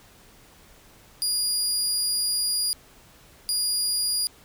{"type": "tone bursts at uneven times", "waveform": "25% pulse", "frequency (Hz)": 4853, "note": "D#8", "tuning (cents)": -44, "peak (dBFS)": -18, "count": 2, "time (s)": [[1.22, 2.73], [3.49, 4.27]], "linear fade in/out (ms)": 0, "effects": ["pink hiss -53 dBFS RMS until 4.44 s"]}